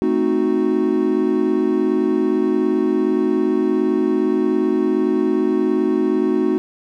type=chord; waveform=triangle; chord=A diminished seventh; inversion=none; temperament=equal with one note detuned; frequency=220 / 261.6 / 311.1 / 368.5 Hz; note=A3 / C4 / Eb4 / Gb4; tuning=0 / 0 / 0 / -7 cents; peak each=-21 / -20 / -18 / -17 dBFS; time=0.02-6.58 s; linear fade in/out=0 ms; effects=none